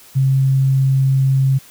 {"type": "tone", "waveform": "sine", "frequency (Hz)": 134.2, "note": "C3", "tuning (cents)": 44, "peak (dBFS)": -11, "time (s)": [0.15, 1.59], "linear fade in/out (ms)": 20, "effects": ["white hiss -44 dBFS RMS until 1.7 s"]}